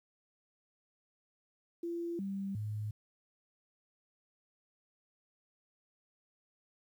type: tone with pitch steps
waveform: sine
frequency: 340.9 / 196.1 / 106.2 Hz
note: F4 / G3 / G#2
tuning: -42 / +1 / +39 cents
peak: -35 dBFS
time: 1.83-2.91 s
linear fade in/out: 5 ms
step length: 360 ms
effects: 11-bit